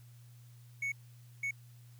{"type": "tone bursts at uneven times", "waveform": "triangle", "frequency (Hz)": 2217, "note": "C#7", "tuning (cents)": 0, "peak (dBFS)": -31, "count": 2, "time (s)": [[0.82, 0.92], [1.43, 1.51]], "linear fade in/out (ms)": 5, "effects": ["added 120 Hz sine -53 dBFS peak until 1.99 s", "white hiss -67 dBFS RMS until 1.99 s"]}